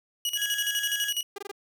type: tone with tremolo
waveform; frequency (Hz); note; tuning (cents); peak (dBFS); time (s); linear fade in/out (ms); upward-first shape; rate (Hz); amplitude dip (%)
sawtooth; 2911; F#7; -29; -22; 0.25-1.23; 2; square; 12; 75
type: tone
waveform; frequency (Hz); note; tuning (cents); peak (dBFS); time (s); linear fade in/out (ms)
35% pulse; 1660; G#6; -1; -29; 0.35-1.13; 50
type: tone bursts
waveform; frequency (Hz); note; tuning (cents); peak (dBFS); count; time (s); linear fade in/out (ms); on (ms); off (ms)
sawtooth; 402.6; G4; +46; -30; 4; 1.36-1.515; 5; 23; 21
effects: none